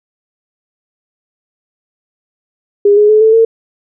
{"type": "tone with pitch steps", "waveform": "sine", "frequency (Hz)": [407.1, 418.1, 429.3, 440.9, 452.8], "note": ["G#4", "G#4", "A4", "A4", "A4"], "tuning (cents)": [-35, 12, -43, 4, 50], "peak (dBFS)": -4, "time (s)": [2.85, 3.45], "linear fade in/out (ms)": 5, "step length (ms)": 120, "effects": []}